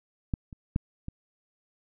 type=clicks; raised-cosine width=5 ms; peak=-15 / -30 / -13 / -23 dBFS; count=4; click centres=0.338 / 0.528 / 0.761 / 1.084 s; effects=none